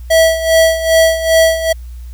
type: tone with tremolo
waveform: square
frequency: 651 Hz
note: E5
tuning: 22 cents flat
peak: -6 dBFS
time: 0.1-1.73 s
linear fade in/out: 10 ms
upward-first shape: sine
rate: 2.5 Hz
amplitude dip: 75%
effects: added 60 Hz sine -26 dBFS peak until 2.13 s + white hiss -50 dBFS RMS until 2.13 s